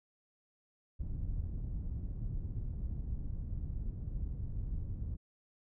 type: low-pass noise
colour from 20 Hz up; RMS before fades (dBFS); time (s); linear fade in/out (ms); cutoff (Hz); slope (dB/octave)
pink; -38; 0.99-5.17; 20; 110; 12
effects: none